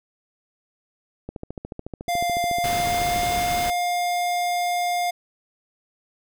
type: click train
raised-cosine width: 2 ms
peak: -19 dBFS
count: 28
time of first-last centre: 1.29-3.232 s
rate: 13.9 Hz
type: tone with pitch glide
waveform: square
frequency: 698.5 to 707 Hz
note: F5 to F5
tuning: 0 to +21 cents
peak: -22 dBFS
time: 2.08-5.11 s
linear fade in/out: 10 ms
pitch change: +21 cents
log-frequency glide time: 2.43-3.31 s
type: noise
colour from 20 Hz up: pink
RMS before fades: -30 dBFS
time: 2.64-3.7 s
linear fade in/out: 0 ms
effects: none